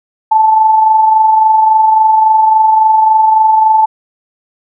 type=tone with amplitude modulation; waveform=sine; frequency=875 Hz; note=A5; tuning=10 cents flat; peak=-3 dBFS; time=0.31-3.86 s; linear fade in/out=10 ms; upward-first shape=sine; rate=23.6 Hz; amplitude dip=40%; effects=none